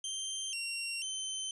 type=tone with pitch steps; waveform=20% pulse; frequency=3141 / 2750 / 3085 Hz; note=G7 / F7 / G7; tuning=+3 / -27 / -28 cents; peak=-30 dBFS; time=0.04-1.51 s; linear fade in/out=2 ms; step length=490 ms; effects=resampled to 24000 Hz